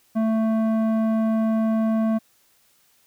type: tone with low-pass filter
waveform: square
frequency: 221.7 Hz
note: A3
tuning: 13 cents sharp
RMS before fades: -21 dBFS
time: 0.15-2.19 s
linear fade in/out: 20 ms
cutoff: 860 Hz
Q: 0.89
effects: white hiss -61 dBFS RMS until 3.06 s